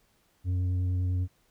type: tone with tanh clipping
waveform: sine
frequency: 91 Hz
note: F#2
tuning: 28 cents flat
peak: -26 dBFS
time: 0.44-1.28 s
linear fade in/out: 50 ms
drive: 5 dB
effects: pink hiss -68 dBFS RMS until 1.5 s